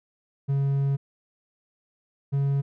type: tone pair in turn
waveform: triangle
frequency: 138.59 / 139.25 Hz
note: C#3 / C#3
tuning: 0 / +8 cents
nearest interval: unison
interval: 8 cents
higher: second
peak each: -19 dBFS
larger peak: neither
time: 0.48-0.97 / 2.32-2.62 s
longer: first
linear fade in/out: 20 ms
effects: none